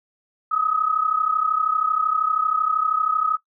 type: tone pair together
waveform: sine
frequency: 1244.5 / 1277.3 Hz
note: D#6 / D#6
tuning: 0 / +45 cents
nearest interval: unison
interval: 45 cents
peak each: -23 / -20 dBFS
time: 0.51-3.37 s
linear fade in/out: 10 ms
effects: noise-tail reverb RT60 0.1 s tail -17 dB re dry